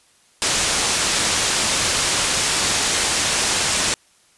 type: low-pass noise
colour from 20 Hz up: white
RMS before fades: -20 dBFS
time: 0.42-3.94 s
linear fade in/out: 0 ms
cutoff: 8800 Hz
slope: 24 dB/octave
effects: white hiss -56 dBFS RMS until 4.37 s + resampled to 24000 Hz